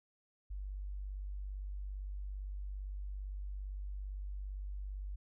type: tone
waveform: sine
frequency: 48.82 Hz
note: G1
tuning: 6 cents flat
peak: -39 dBFS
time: 0.5-5.16 s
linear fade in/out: 10 ms
effects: none